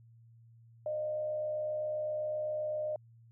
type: tone with frequency modulation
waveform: sine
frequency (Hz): 611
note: D#5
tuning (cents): -32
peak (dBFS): -32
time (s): 0.86-2.96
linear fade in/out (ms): 2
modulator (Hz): 67.7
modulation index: 0.28
effects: added 115 Hz sine -56 dBFS peak until 3.31 s